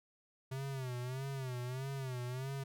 square tone with vibrato, 130 Hz, C3, 11 cents flat, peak -39 dBFS, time 0.51-2.64 s, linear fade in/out 10 ms, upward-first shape sine, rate 1.6 Hz, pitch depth 100 cents each way, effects none

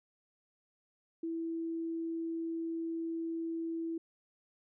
sine tone, 329.6 Hz, E4, in tune, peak -34 dBFS, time 1.23-3.98 s, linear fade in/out 5 ms, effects none

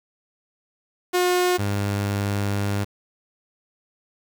sawtooth tone pair in turn, 359.8 / 100.97 Hz, F#4 / G#2, -48 / -48 cents, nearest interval octave + minor seventh, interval 2200 cents, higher first, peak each -14 / -18 dBFS, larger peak first, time 1.13-1.58 / 1.58-2.85 s, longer second, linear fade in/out 20 ms, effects 7-bit

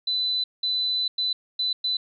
sine tone bursts at uneven times, 4003 Hz, B7, 23 cents sharp, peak -22 dBFS, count 5, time 0.07-0.44 / 0.63-1.08 / 1.18-1.33 / 1.59-1.73 / 1.84-1.97 s, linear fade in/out 5 ms, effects none

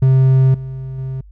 triangle tone with level steps, 131.9 Hz, C3, 14 cents sharp, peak -6 / -22 / -19 dBFS, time 0.02-1.21 s, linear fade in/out 5 ms, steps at 0.54 / 0.98 s, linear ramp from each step 5 ms, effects added 50 Hz sine -38 dBFS peak until 1.31 s

